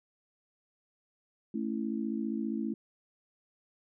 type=chord; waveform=sine; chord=A major; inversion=none; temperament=just; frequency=220 / 275 / 330 Hz; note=A3 / C#4 / E4; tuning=0 / -14 / +2 cents; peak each=-33 / -37 / -37 dBFS; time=1.54-2.74 s; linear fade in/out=5 ms; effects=none